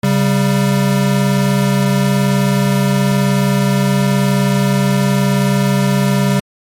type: tone pair together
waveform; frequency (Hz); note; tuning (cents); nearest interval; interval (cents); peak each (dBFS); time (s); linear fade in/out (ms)
square; 136.9 / 195.89; C#3 / G3; -21 / -1; tritone; 620; -15 / -14; 0.03-6.4; 5
effects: MP3 64 kbps